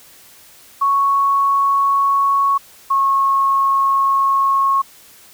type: tone pair in turn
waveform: sine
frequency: 1108.7 / 1092.8 Hz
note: C#6 / C#6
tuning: 0 / -25 cents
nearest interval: unison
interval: 25 cents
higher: first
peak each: -12 dBFS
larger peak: neither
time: 0.81-2.58 / 2.9-4.82 s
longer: second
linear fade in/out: 10 ms
effects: white hiss -45 dBFS RMS until 5.33 s